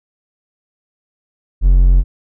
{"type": "tone", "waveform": "triangle", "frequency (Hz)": 44.74, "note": "F1", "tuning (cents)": 43, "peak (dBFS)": -4, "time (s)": [1.61, 2.04], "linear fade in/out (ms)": 50, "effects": []}